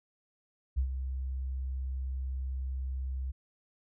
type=tone with ADSR envelope; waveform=sine; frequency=65.41 Hz; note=C2; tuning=in tune; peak=-24 dBFS; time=0.76-3.32 s; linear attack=23 ms; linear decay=89 ms; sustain=-8 dB; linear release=16 ms; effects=none